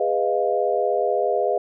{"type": "chord", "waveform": "sine", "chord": "F half-diminished seventh", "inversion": "first", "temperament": "equal with one note detuned", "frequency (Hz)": [409.6, 493.9, 622.3, 698.5], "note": ["Ab4", "Cb5", "Eb5", "F5"], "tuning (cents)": [-24, 0, 0, 0], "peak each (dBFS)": -24, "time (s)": [0, 1.58], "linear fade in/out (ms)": 5, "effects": []}